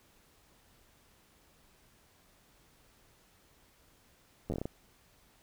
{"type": "slowing click train", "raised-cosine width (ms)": 2, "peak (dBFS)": -22, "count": 8, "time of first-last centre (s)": [4.5, 4.655], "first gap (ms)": 10, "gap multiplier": 1.26, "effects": ["pink hiss -65 dBFS RMS until 5.42 s"]}